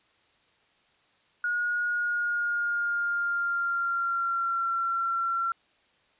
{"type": "tone with pitch glide", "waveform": "sine", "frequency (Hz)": [1442, 1361.1], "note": ["F#6", "F6"], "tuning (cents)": [-45, -45], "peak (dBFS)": -25, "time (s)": [1.44, 5.52], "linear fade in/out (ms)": 2, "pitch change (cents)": -100, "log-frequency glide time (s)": [1.86, 4.69], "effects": ["white hiss -65 dBFS RMS until 6.19 s", "resampled to 8000 Hz"]}